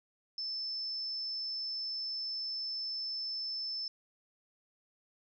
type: tone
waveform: sine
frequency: 5274 Hz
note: E8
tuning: in tune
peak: -35 dBFS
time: 0.38-3.88 s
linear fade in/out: 2 ms
effects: none